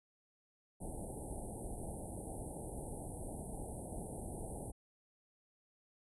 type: band-stop noise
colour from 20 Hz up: pink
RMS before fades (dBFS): -44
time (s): 0.8-4.72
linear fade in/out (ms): 20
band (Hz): 860 to 8500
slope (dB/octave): 96
effects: resampled to 24000 Hz